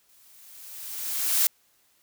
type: noise with exponential growth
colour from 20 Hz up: blue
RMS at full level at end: -20 dBFS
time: 0.09-1.47 s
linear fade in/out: 2 ms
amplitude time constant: 300 ms
effects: white hiss -65 dBFS RMS until 2.02 s